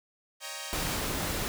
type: chord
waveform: 5% pulse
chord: Eb dominant seventh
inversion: third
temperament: equal with one note detuned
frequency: 554.4 / 628 / 784 / 932.3 Hz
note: Db5 / Eb5 / G5 / Bb5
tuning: 0 / +16 / 0 / 0 cents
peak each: -31 dBFS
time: 0.4-1 s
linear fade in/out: 50 ms
type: noise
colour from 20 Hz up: pink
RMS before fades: -32 dBFS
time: 0.73-1.48 s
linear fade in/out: 0 ms
effects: none